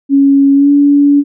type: tone with pitch glide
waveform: sine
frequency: 277.2 to 285.7 Hz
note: C#4 to D4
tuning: 0 to -48 cents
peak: -4 dBFS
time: 0.09-1.24 s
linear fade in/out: 50 ms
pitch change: +52 cents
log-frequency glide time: 0.54-0.7 s
effects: none

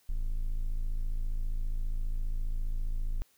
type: tone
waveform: triangle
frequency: 27.43 Hz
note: A0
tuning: 4 cents flat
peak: -26 dBFS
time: 0.09-3.22 s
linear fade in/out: 0 ms
effects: white hiss -67 dBFS RMS until 3.37 s

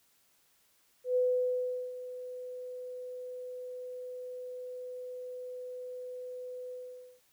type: tone with ADSR envelope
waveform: sine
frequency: 501 Hz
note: B4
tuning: 25 cents sharp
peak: -24 dBFS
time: 1.04-7.21 s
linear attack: 120 ms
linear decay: 760 ms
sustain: -15 dB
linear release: 490 ms
effects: white hiss -69 dBFS RMS until 7.32 s

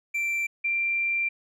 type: tone pair in turn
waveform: triangle / sine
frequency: 2349 / 2365 Hz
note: D7 / D7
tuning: 0 / +12 cents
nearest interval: unison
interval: 12 cents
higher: second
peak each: -23 dBFS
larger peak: neither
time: 0.14-0.47 / 0.64-1.29 s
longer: second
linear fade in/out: 10 ms
effects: none

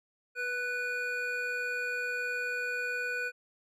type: tone cluster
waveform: triangle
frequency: 489.8 / 1488 / 2451 Hz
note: B4 / F#6 / D#7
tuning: -14 / +9 / -27 cents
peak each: -38 / -31 / -36 dBFS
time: 0.35-3.32 s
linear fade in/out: 50 ms
effects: resampled to 32000 Hz

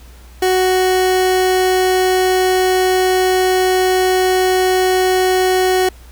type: tone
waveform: 30% pulse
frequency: 371.1 Hz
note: F#4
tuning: 5 cents sharp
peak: -9 dBFS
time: 0.42-5.89 s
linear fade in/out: 5 ms
effects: added 60 Hz sine -37 dBFS peak until 6.11 s + pink hiss -46 dBFS RMS until 6.11 s

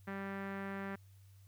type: tone with low-pass filter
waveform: sawtooth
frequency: 196 Hz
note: G3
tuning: in tune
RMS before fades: -42 dBFS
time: 0.07-0.96 s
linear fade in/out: 10 ms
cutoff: 1800 Hz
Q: 2.8
effects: added 97 Hz sine -57 dBFS peak until 1.47 s + white hiss -72 dBFS RMS until 1.47 s

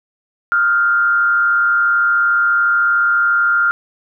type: tone with frequency modulation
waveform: sine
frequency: 1396.9 Hz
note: F6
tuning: in tune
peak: -11 dBFS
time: 0.52-3.71 s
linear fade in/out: 0 ms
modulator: 131 Hz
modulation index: 0.5
effects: none

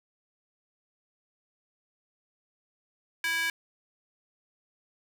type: tone with high-pass filter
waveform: square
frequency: 329.2 Hz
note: E4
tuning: 2 cents flat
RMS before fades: -29 dBFS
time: 3.24-3.5 s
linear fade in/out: 2 ms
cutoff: 1900 Hz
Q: 4.6
effects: none

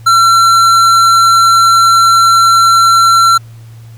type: tone with tanh clipping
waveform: sine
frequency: 1355 Hz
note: E6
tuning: 47 cents sharp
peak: -6 dBFS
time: 0.06-3.38 s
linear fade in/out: 10 ms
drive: 15 dB
effects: added 114 Hz sine -30 dBFS peak until 3.97 s + pink hiss -46 dBFS RMS until 3.97 s

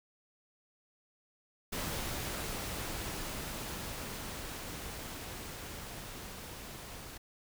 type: noise with level ramp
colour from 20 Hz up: pink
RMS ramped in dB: -37 to -47 dBFS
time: 1.72-7.18 s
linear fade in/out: 10 ms
effects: none

